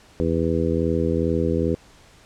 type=harmonic tone; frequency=82.41 Hz; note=E2; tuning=in tune; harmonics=1 / 2 / 3 / 4 / 5 / 6; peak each=-26 / -26 / -26 / -26 / -26 / -26 dBFS; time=0.2-1.75 s; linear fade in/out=0 ms; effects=pink hiss -51 dBFS RMS until 2.25 s + low-pass 8000 Hz 12 dB/octave